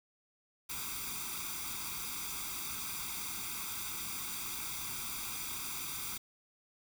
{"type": "noise with comb filter", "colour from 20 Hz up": "white", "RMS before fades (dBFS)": -40, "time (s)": [0.69, 6.18], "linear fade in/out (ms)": 10, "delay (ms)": 0.84, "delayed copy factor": 0.95, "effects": []}